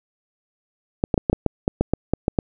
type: clicks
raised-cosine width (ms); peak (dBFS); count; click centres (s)
2; -4; 12; 1.039 / 1.142 / 1.178 / 1.298 / 1.33 / 1.463 / 1.679 / 1.81 / 1.936 / 2.136 / 2.281 / 2.388
effects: none